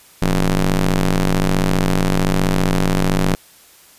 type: ring-modulated tone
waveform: sawtooth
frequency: 95.4 Hz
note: G2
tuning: 47 cents flat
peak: -7 dBFS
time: 0.22-3.35 s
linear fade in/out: 0 ms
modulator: 74.8 Hz
effects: white hiss -47 dBFS RMS until 3.98 s + resampled to 32000 Hz